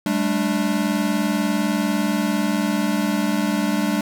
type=chord; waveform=square; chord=G suspended second; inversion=none; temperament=equal with one note detuned; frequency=196 / 216.1 / 293.7 Hz; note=G3 / A3 / D4; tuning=0 / -31 / 0 cents; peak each=-24 dBFS; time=0.06-4.01 s; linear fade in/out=2 ms; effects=none